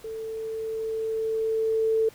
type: tone with level ramp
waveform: sine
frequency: 443.9 Hz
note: A4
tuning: 15 cents sharp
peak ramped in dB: -32 to -19 dBFS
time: 0.04-2.09 s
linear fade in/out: 5 ms
effects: pink hiss -52 dBFS RMS until 2.14 s